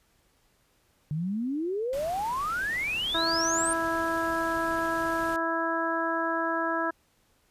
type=exponential sweep; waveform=sine; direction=up; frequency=145.3 to 9040 Hz; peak=-27 dBFS; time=1.11-3.73 s; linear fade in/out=0 ms
type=noise; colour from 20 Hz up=pink; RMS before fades=-43 dBFS; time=1.93-5.36 s; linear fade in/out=0 ms
type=harmonic tone; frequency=329.7 Hz; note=E4; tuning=in tune; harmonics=1 / 2 / 3 / 4 / 5; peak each=-32 / -32 / -32 / -32 / -32 dBFS; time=3.14-6.91 s; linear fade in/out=10 ms
effects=pink hiss -67 dBFS RMS until 7.5 s + resampled to 32000 Hz